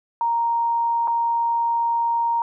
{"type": "tone with dropouts", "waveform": "sine", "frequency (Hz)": 932.3, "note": "A#5", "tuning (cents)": 0, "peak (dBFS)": -18, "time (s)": [0.21, 2.42], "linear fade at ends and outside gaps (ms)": 1, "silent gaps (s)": [1.074, 1.079], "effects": []}